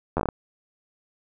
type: slowing click train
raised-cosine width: 1 ms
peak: -10 dBFS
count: 7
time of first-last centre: 0.17-0.288 s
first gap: 11 ms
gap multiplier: 1.23
effects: none